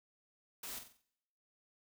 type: noise with echo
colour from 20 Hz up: white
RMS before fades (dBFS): -45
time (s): 0.63-0.79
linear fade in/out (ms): 5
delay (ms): 46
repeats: 5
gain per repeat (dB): -7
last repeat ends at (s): 1.02
effects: noise-tail reverb RT60 0.9 s tail -25 dB re dry